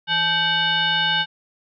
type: tone with frequency modulation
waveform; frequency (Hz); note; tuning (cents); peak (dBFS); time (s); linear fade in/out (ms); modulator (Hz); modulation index
sine; 2253; C#7; +28; -17; 0.07-1.26; 50; 696; 2.1
effects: none